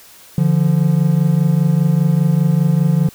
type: tone pair together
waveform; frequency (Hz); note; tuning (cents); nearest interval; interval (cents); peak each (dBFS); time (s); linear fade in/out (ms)
triangle; 146.83 / 171.84; D3 / F3; 0 / -28; minor third; 272; -12; 0.38-3.09; 2
effects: white hiss -43 dBFS RMS until 3.14 s